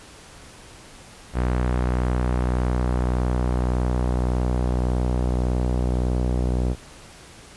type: tone with low-pass filter sweep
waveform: sawtooth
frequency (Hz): 61.74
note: B1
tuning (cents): 0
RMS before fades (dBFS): -22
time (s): 1.33-6.76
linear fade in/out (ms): 50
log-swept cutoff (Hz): 1700 to 570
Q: 0.93
effects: pink hiss -45 dBFS RMS until 7.56 s + resampled to 24000 Hz